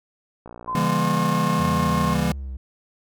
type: click train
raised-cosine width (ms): 1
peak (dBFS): -25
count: 24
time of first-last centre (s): 0.46-0.847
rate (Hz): 59.4
type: tone with pitch glide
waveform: sine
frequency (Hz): 1027 to 1072.5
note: C6 to C6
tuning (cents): -33 to +42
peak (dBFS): -24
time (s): 0.67-2.15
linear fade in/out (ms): 20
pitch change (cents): +75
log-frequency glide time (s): 0.82-1.09
type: chord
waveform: square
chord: C# diminished seventh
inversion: none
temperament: just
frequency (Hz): 138.59 / 166.31 / 199.57 / 239.5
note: C#3 / E3 / G3 / Bb3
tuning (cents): 0 / +16 / +31 / +47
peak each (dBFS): -29 / -24 / -26 / -28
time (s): 0.75-2.32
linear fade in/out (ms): 2
type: linear sweep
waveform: triangle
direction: down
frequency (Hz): 87.9 to 63.9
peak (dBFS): -27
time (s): 1.59-2.57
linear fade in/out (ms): 5
effects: none